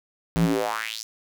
square tone with high-pass filter sweep, 55.3 Hz, A1, 9 cents sharp, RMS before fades -25 dBFS, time 0.36-1.03 s, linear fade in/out 0 ms, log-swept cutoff 110 to 6000 Hz, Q 3.8, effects none

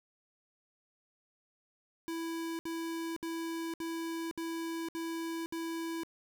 square tone bursts, 330.2 Hz, E4, 3 cents sharp, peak -36 dBFS, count 7, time 2.08-6.034 s, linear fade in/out 0 ms, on 510 ms, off 64 ms, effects 13-bit

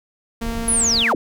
sawtooth tone, 230 Hz, A#3, 23 cents flat, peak -21 dBFS, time 0.41-1.13 s, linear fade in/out 10 ms
brown noise, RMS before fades -29 dBFS, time 0.41-1.04 s, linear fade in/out 20 ms
sine linear sweep, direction down, 10820 to 196 Hz, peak -15 dBFS, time 0.68-1.15 s, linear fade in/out 2 ms
effects none

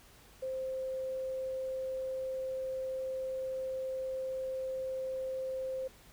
sine tone, 523.3 Hz, C5, in tune, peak -34 dBFS, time 0.42-5.88 s, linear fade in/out 10 ms, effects added 50 Hz sine -63 dBFS peak until 6.12 s + pink hiss -59 dBFS RMS until 6.12 s

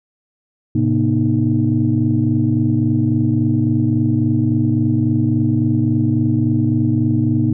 sine tone cluster, 108 / 131.6 / 239.8 / 309 Hz, A2 / C3 / A#3 / D#4, -32 / +10 / +49 / -12 cents, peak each -18 dBFS, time 0.75-7.53 s, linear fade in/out 5 ms, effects tanh soft clip ceiling -4 dBFS

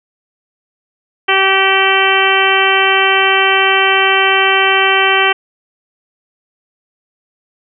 harmonic tone, 386.1 Hz, G4, 26 cents flat, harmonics 1 / 2 / 3 / 4 / 5 / 6 / 7 / 8, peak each -17 / -17 / -17 / -17 / -17 / -17 / -17 / -17 dBFS, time 1.28-5.33 s, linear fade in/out 10 ms, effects none

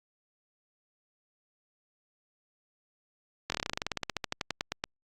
slowing click train, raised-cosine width 0.2 ms, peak -13 dBFS, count 24, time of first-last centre 3.5-4.84 s, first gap 22 ms, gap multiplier 1.08, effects Opus 48 kbps

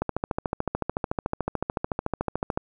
click train, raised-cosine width 1 ms, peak -11 dBFS, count 36, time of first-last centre 0.02-2.575 s, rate 13.7 Hz, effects none

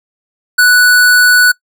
square tone, 1480 Hz, F#6, in tune, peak -5 dBFS, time 0.58-1.52 s, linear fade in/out 10 ms, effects noise-tail reverb RT60 0.1 s tail -22 dB re dry

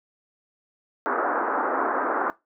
white band-pass noise, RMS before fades -25 dBFS, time 1.06-2.3 s, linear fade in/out 0 ms, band 260 to 1500 Hz, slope 48 dB/octave, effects noise-tail reverb RT60 0.2 s tail -19 dB re dry

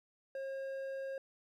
sine tone with hard clipping, 539 Hz, C#5, 49 cents flat, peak -40 dBFS, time 0.35-1.18 s, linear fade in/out 2 ms, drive 6 dB, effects none

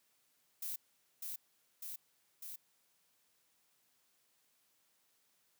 violet noise with echo, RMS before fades -41 dBFS, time 0.62-0.76 s, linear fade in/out 5 ms, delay 600 ms, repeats 3, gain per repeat -2 dB, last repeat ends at 2.56 s, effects white hiss -75 dBFS RMS until 5.59 s + high-pass 100 Hz 12 dB/octave

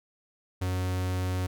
45% pulse tone, 92 Hz, F#2, 9 cents flat, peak -27 dBFS, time 0.61-1.47 s, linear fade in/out 10 ms, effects none

